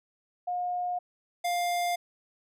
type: tone pair in turn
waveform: sine / square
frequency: 716 / 702.1 Hz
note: F5 / F5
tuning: +43 / +9 cents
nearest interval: unison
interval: 34 cents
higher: first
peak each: -28 / -27 dBFS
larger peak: second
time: 0.47-0.99 / 1.44-1.96 s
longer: neither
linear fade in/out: 10 ms
effects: resampled to 32000 Hz